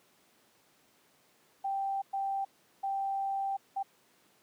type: tone bursts at uneven times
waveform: sine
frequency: 784 Hz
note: G5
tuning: in tune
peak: -30 dBFS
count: 4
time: 1.64-2.02 / 2.13-2.45 / 2.83-3.57 / 3.76-3.83 s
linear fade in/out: 10 ms
effects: pink hiss -66 dBFS RMS until 4.42 s + high-pass 200 Hz 12 dB/octave